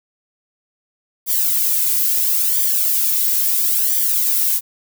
violet noise with flanger, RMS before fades -17 dBFS, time 1.26-4.61 s, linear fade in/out 50 ms, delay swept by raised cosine 0.74 to 2.24 ms, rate 0.74 Hz, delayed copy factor -0.75, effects none

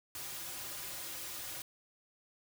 white noise with comb filter, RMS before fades -43 dBFS, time 0.15-1.62 s, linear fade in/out 2 ms, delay 4.5 ms, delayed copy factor -0.95, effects none

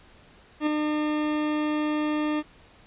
40% pulse tone with ADSR envelope, 302.2 Hz, D4, 50 cents sharp, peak -19 dBFS, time 0.6-2.43 s, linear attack 68 ms, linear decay 5 ms, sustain -4 dB, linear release 42 ms, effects pink hiss -54 dBFS RMS until 2.86 s + resampled to 8000 Hz

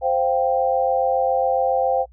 sine chord, C suspended fourth, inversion none, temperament just, 523.3 / 697.7 / 784.9 Hz, C5 / F5 / G5, 0 / -2 / +2 cents, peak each -20 / -23 / -21 dBFS, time 0.01-2.06 s, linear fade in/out 50 ms, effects noise-tail reverb RT60 0.1 s tail -26 dB re dry + added 60 Hz sine -46 dBFS peak until 2.12 s

